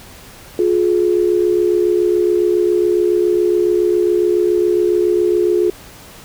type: tone pair together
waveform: sine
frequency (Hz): 355.2 / 422.4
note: F4 / G#4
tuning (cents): +29 / +29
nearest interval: minor third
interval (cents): 300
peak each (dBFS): -13 / -16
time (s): 0.59-5.7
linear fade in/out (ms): 2
effects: pink hiss -39 dBFS RMS until 6.24 s